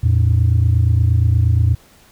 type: tone pair together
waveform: sine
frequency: 84.6 / 113.1 Hz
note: E2 / A2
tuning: +45 / +48 cents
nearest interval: perfect fourth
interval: 503 cents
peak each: -12 dBFS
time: 0.03-1.75 s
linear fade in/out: 10 ms
effects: tanh soft clip ceiling -7 dBFS + pink hiss -49 dBFS RMS until 2.11 s